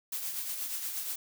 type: noise with tremolo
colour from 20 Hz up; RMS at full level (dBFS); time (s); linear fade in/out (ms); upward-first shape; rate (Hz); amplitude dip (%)
blue; -34; 0.12-1.16; 5; triangle; 8.4; 50
effects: none